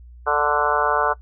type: harmonic tone with a mistuned harmonic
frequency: 147.6 Hz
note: D3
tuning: 9 cents sharp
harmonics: 3 / 4 / 5 / 6 / 7 / 8 / 9 / 10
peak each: -25 / -25 / -25 / -25 / -25 / -25 / -25 / -25 dBFS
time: 0.26-1.14 s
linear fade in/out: 20 ms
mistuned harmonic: 8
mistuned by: -23 cents
effects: noise-tail reverb RT60 0.1 s tail -18 dB re dry + added 60 Hz sine -40 dBFS peak until 1.21 s